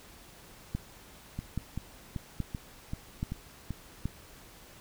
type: two click trains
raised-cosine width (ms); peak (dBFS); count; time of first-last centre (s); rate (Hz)
5; -22 / -19; 7 / 5; 1.39-3.707 / 0.75-4.056; 2.59 / 1.21
effects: pink hiss -53 dBFS RMS until 4.8 s